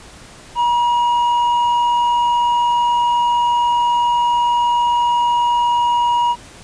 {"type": "tone with hard clipping", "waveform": "sine", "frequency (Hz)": 958, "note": "A#5", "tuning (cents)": 47, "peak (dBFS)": -14, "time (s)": [0.55, 6.36], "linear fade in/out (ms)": 50, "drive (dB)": 4, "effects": ["pink hiss -40 dBFS RMS until 6.63 s", "resampled to 22050 Hz"]}